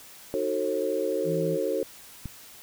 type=chord; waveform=sine; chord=D# diminished seventh; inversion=none; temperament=just; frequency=311.1 / 373.4 / 448 / 537.6 Hz; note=D#4 / F#4 / A4 / C5; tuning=0 / +16 / +31 / +47 cents; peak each=-33 / -31 / -29 / -29 dBFS; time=0.34-1.83 s; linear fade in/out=0 ms
type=tone; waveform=sine; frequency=163.9 Hz; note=E3; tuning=10 cents flat; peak=-29 dBFS; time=1.24-1.58 s; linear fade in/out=50 ms
type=click; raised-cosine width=5 ms; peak=-22 dBFS; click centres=2.257 s
effects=white hiss -48 dBFS RMS until 2.62 s